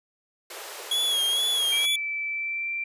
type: high-pass noise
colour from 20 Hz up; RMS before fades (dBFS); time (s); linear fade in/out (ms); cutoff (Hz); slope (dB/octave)
pink; -39; 0.5-1.86; 5; 390; 48
type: tone with vibrato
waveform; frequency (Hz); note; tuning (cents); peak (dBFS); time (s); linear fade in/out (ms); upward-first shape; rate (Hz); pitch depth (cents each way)
45% pulse; 3322; G#7; 0; -22; 0.91-1.96; 5; sine; 2.2; 59
type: tone with pitch glide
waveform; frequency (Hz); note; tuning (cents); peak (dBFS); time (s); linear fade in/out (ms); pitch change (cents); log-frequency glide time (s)
sine; 2320 to 2354; D7 to D7; -22 to +3; -27; 1.72-2.84; 5; +25; 2.27-2.71
effects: resampled to 32000 Hz

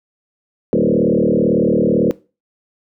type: tone with frequency modulation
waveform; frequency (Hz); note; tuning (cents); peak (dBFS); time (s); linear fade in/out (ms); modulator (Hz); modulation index
sine; 349.2; F4; 0; -11; 0.73-2.11; 0; 38; 4.8
effects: noise-tail reverb RT60 0.3 s tail -19 dB re dry

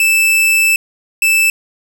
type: tone pair in turn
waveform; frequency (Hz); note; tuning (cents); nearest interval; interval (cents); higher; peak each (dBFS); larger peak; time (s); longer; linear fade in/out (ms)
45% pulse; 2637 / 2637; E7 / E7; 0 / 0; unison; 0; neither; -9; neither; 0-0.76 / 1.22-1.5; first; 2
effects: none

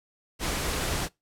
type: noise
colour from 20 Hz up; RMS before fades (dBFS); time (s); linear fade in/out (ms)
pink; -29; 0.39-1.09; 50
effects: noise-tail reverb RT60 0.2 s tail -23 dB re dry + low-pass 12000 Hz 12 dB/octave

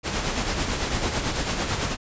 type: noise with tremolo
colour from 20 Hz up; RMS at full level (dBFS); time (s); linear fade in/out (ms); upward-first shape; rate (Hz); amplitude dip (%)
pink; -24; 0.03-1.97; 50; sine; 9; 45
effects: resampled to 16000 Hz

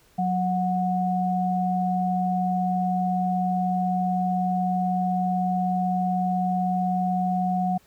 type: tone pair together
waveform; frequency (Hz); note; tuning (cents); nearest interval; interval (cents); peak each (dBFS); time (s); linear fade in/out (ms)
sine; 183.2 / 732.8; F#3 / F#5; -17 / -17; 2 octaves; 2400; -24; 0.18-7.78; 10
effects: pink hiss -59 dBFS RMS until 7.86 s

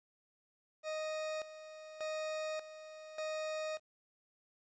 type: tone with tremolo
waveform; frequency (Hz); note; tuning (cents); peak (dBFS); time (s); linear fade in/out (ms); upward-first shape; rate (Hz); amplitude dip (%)
40% pulse; 622.3; D#5; 0; -36; 0.83-3.8; 50; square; 0.85; 75
effects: resampled to 16000 Hz + 12-bit

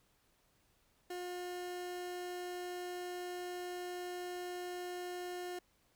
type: tone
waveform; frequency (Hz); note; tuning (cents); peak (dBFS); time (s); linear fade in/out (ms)
30% pulse; 357.6; F4; +41; -38; 1.1-5.59; 5
effects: pink hiss -73 dBFS RMS until 5.95 s

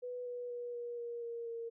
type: tone with pitch steps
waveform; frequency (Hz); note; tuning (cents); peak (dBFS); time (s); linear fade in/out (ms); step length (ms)
sine; 493.9 / 488.5 / 483.2 / 477.9 / 472.7 / 467.5 / 462.4; B4 / B4 / B4 / A#4 / A#4 / A#4 / A#4; 0 / -19 / -38 / +43 / +24 / +5 / -14; -39; 0.02-1.7; 20; 240
effects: none

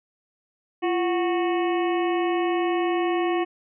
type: harmonic tone with a mistuned harmonic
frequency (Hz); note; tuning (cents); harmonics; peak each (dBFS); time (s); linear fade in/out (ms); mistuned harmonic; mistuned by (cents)
367.4; F#4; -12; 1 / 2 / 3 / 5 / 6 / 7 / 8; -22 / -28 / -32 / -36 / -38 / -39 / -40; 0.82-3.45; 20; 1; -110
effects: none

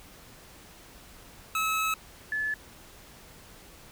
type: tone pair in turn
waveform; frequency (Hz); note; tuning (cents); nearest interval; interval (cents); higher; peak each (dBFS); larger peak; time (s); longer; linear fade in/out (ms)
25% pulse / sine; 1293 / 1725.9; E6 / A6; -34 / -34; perfect fourth; 500; second; -22 / -27; first; 1.55-1.94 / 2.32-2.54; first; 2
effects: pink hiss -51 dBFS RMS until 3.91 s

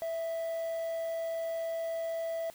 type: tone with quantisation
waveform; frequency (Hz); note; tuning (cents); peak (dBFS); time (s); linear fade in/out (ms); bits
triangle; 659.3; E5; 0; -30; 0.02-2.5; 0; 9
effects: white hiss -56 dBFS RMS until 2.54 s

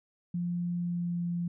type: tone with pitch glide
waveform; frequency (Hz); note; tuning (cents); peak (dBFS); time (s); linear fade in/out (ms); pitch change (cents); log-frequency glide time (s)
sine; 174.61 to 173; F3 to F3; 0 to -16; -29; 0.34-1.48; 5; -16; 0.75-1.25
effects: none

